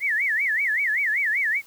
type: tone with vibrato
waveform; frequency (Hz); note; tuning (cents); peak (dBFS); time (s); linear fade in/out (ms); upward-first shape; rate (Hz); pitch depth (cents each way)
sine; 1971; B6; -4; -20; 0-1.62; 50; sine; 5.2; 260
effects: white hiss -52 dBFS RMS until 1.66 s